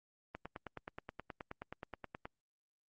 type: click train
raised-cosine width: 0.5 ms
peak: -28 dBFS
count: 19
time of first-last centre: 0.35-2.255 s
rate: 9.45 Hz
effects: Opus 24 kbps

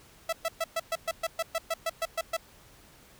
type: tone bursts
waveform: sawtooth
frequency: 659.3 Hz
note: E5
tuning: in tune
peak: -23 dBFS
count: 14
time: 0.29-2.368 s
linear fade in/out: 5 ms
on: 37 ms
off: 120 ms
effects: pink hiss -56 dBFS RMS until 3.19 s

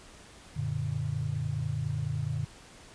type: chord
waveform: sine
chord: Gb augmented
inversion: none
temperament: equal with one note detuned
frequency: 92.5 / 117.01 / 146.83 Hz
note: Gb2 / Bb2 / D3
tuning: 0 / +7 / 0 cents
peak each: -36 / -33 / -32 dBFS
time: 0.56-2.45 s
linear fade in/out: 10 ms
effects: pink hiss -52 dBFS RMS until 2.94 s + resampled to 22050 Hz

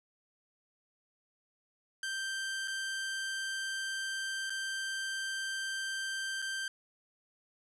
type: tone with dropouts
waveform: sawtooth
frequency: 1568 Hz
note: G6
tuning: in tune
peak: -31 dBFS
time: 2.03-6.68 s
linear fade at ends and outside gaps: 2 ms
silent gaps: 2.676-2.68 / 4.497-4.503 / 6.419-6.423 s
effects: resampled to 24000 Hz + 12-bit

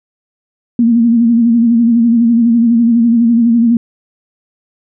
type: tone with vibrato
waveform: sine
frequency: 233.1 Hz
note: A#3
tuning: in tune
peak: -6 dBFS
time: 0.79-3.77 s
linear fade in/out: 2 ms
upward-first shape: sine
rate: 12 Hz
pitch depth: 55 cents each way
effects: none

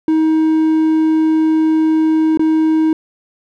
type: tone with dropouts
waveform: triangle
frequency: 316.2 Hz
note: D#4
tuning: 28 cents sharp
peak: -8 dBFS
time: 0.08-2.93 s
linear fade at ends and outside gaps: 2 ms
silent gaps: 2.374-2.394 s
effects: none

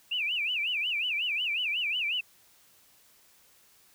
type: tone with vibrato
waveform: sine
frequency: 2637 Hz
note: E7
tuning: in tune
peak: -27 dBFS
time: 0.11-2.21 s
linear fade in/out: 10 ms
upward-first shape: sine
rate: 5.5 Hz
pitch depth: 230 cents each way
effects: white hiss -61 dBFS RMS until 3.94 s

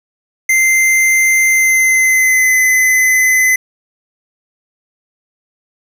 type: tone with pitch glide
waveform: square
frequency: 2082 to 2031 Hz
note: C7 to B6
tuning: -9 to +48 cents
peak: -9 dBFS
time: 0.49-3.56 s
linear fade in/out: 5 ms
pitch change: -43 cents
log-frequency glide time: 1.47-2.58 s
effects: none

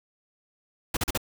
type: noise bursts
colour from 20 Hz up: pink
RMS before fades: -26 dBFS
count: 4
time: 0.94-1.176 s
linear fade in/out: 5 ms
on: 29 ms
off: 40 ms
effects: none

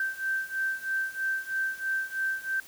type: beating tone pair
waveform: sine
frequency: 1558 / 1561.1 Hz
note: G6 / G6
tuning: -11 / -8 cents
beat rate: 3.1 Hz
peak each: -32 / -30 dBFS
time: 0-2.6 s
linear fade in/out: 2 ms
effects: white hiss -50 dBFS RMS until 2.67 s

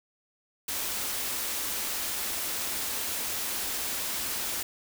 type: band-stop noise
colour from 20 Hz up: white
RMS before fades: -32 dBFS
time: 0.68-4.63 s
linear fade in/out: 5 ms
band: 110 to 180 Hz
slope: 96 dB/octave
effects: none

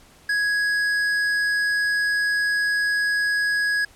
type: tone with tanh clipping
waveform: sine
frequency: 1665 Hz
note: G#6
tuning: 4 cents sharp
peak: -21 dBFS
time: 0.29-3.85 s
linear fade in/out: 5 ms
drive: 11 dB
effects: pink hiss -52 dBFS RMS until 3.95 s + low-pass 12000 Hz 12 dB/octave

